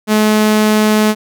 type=tone; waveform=sawtooth; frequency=214.1 Hz; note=A3; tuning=47 cents flat; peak=-5 dBFS; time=0.07-1.15 s; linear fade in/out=50 ms; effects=none